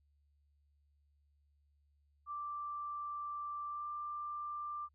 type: tone with pitch glide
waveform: sine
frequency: 1174.7 to 1184.9 Hz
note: D6 to D6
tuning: 0 to +15 cents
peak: -39 dBFS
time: 2.26-4.89 s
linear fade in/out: 50 ms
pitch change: +15 cents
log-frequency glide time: 3.68-3.87 s
effects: added 72 Hz sine -70 dBFS peak until 4.94 s